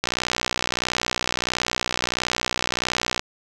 click train, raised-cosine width 0.2 ms, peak -4 dBFS, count 195, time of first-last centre 0.04-3.194 s, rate 61.5 Hz, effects none

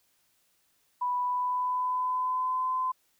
sine tone with pitch glide, 987.8 to 1024.4 Hz, B5 to C6, 0 to -37 cents, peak -26 dBFS, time 1.01-2.92 s, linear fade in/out 10 ms, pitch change +63 cents, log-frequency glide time 1.17-2.72 s, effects white hiss -70 dBFS RMS until 3.19 s

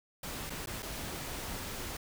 pink noise with dropouts, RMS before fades -40 dBFS, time 0.23-1.97 s, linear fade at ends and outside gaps 5 ms, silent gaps 0.498-0.502 / 0.66-0.671 / 0.824-0.827 s, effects none

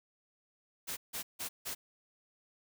white noise bursts, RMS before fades -39 dBFS, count 4, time 0.87-1.75 s, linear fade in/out 20 ms, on 100 ms, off 160 ms, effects none

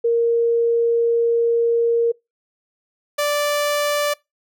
sine / sawtooth tone pair in turn, 466.2 / 585.8 Hz, A#4 / D5, 0 / -5 cents, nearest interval major third, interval 395 cents, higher second, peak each -14 dBFS, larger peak neither, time 0.04-2.12 / 3.18-4.14 s, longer first, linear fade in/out 10 ms, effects noise-tail reverb RT60 0.2 s tail -24 dB re dry

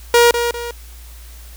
sawtooth tone with echo, 474.6 Hz, A#4, 31 cents sharp, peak -4 dBFS, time 0.14-0.31 s, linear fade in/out 2 ms, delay 200 ms, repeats 2, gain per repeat -8 dB, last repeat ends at 0.71 s, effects added 58 Hz sine -35 dBFS peak until 1.56 s + white hiss -44 dBFS RMS until 1.56 s

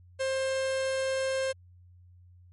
45% pulse tone, 530 Hz, C5, 22 cents sharp, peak -27 dBFS, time 0.19-1.53 s, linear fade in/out 20 ms, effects added 89 Hz sine -52 dBFS peak until 2.52 s + MP3 48 kbps

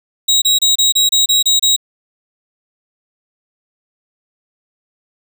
30% pulse tone bursts, 3825 Hz, A#7, 44 cents sharp, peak -7 dBFS, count 9, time 0.28-1.764 s, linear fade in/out 10 ms, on 140 ms, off 28 ms, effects none

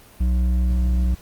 sine tone with hard clipping, 61.74 Hz, B1, in tune, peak -18 dBFS, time 0.2-1.15 s, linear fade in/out 10 ms, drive 7 dB, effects pink hiss -48 dBFS RMS until 1.21 s + Opus 32 kbps

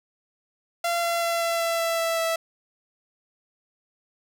sawtooth tone with pitch steps, 685 / 681.1 / 677.1 / 673.2 / 669.4 / 665.5 / 661.7 / 657.9 Hz, F5 / F5 / E5 / E5 / E5 / E5 / E5 / E5, -34 / -44 / +46 / +36 / +26 / +16 / +6 / -4 cents, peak -19 dBFS, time 0.84-2.36 s, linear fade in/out 5 ms, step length 190 ms, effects none

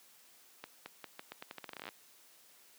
accelerating click train, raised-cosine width 0.3 ms, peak -27 dBFS, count 19, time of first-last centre 0.64-1.889 s, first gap 220 ms, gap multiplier 0.83, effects white hiss -62 dBFS RMS until 2.78 s + high-pass 200 Hz 12 dB/octave

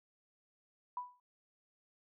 sine tone with exponential decay, 987.8 Hz, B5, in tune, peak -34 dBFS, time 0.97-1.2 s, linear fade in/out 2 ms, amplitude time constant 49 ms, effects none

